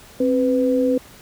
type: tone pair together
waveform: sine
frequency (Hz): 264.6 / 499.5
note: C4 / B4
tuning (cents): +20 / +20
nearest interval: major seventh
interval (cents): 1100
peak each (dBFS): -18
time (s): 0.2-0.98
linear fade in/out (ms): 5
effects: pink hiss -45 dBFS RMS until 1.21 s